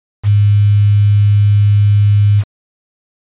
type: tone with quantisation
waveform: sine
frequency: 102.8 Hz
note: G#2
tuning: 17 cents flat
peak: -6 dBFS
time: 0.23-2.44 s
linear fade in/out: 50 ms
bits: 5
effects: resampled to 8000 Hz